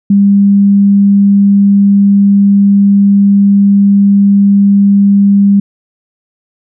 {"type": "tone", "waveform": "sine", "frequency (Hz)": 200, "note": "G3", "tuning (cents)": 35, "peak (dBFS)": -3, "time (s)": [0.1, 5.6], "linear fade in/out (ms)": 5, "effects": []}